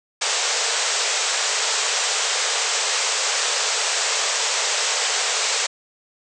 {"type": "band-pass noise", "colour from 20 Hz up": "white", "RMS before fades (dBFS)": -22, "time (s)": [0.21, 5.67], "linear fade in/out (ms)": 10, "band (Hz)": [410, 8100], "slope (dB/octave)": 96, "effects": []}